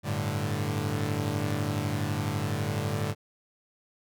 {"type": "chord", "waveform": "sawtooth", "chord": "G suspended second", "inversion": "none", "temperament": "equal", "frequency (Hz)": [98, 110, 146.83], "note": ["G2", "A2", "D3"], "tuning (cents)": [0, 0, 0], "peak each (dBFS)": -28, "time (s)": [0.03, 3.15], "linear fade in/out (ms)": 50, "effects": []}